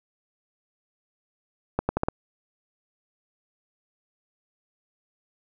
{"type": "accelerating click train", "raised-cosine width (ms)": 1, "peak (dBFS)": -9, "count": 5, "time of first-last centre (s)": [1.79, 2.085], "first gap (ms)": 100, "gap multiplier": 0.8, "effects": []}